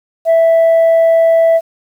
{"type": "tone", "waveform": "sine", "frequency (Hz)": 659, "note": "E5", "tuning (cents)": -1, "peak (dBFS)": -4, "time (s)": [0.25, 1.61], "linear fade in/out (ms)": 50, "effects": ["tanh soft clip ceiling -5 dBFS", "7-bit"]}